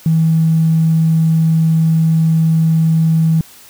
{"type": "tone", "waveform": "triangle", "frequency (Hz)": 161.4, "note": "E3", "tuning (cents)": -36, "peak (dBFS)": -5, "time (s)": [0.06, 3.41], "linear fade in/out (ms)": 2, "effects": ["tanh soft clip ceiling -7 dBFS", "white hiss -41 dBFS RMS until 3.69 s"]}